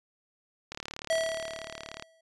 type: click train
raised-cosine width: 0.2 ms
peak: -20 dBFS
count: 49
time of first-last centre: 0.72-2.024 s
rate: 36.8 Hz
type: tone with exponential decay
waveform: square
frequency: 651 Hz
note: E5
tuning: 22 cents flat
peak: -24 dBFS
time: 1.1-2.21 s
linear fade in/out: 5 ms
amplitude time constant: 240 ms
effects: resampled to 24000 Hz